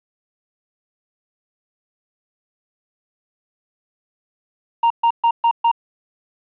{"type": "tone bursts", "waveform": "triangle", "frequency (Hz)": 930, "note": "A#5", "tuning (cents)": -4, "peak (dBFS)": -10, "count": 5, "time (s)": [4.83, 5.715], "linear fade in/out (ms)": 5, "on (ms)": 73, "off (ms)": 130, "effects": ["resampled to 8000 Hz", "8-bit"]}